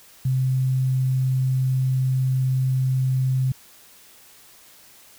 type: tone with quantisation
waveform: sine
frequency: 130.4 Hz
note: C3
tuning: 5 cents flat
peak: -18 dBFS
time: 0.25-3.52 s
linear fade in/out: 5 ms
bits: 8
effects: white hiss -50 dBFS RMS until 5.18 s